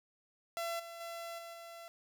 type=tone with level steps; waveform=sawtooth; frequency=675 Hz; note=E5; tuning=41 cents sharp; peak=-32 / -42 / -38 / -42 / -44 dBFS; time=0.57-1.88 s; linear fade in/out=0 ms; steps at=0.79 / 1 / 1.38 / 1.53 s; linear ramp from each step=10 ms; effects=none